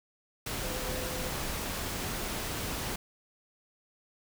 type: tone in noise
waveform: sine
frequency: 511 Hz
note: C5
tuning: 41 cents flat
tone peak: -40 dBFS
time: 0.63-1.29 s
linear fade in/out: 5 ms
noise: pink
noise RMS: -35 dBFS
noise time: 0.46-2.96 s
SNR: -8 dB
effects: none